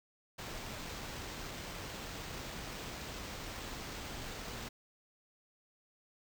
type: noise with sample-and-hold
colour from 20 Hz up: pink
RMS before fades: -44 dBFS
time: 0.38-4.69 s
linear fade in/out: 10 ms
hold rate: 11025 Hz
effects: none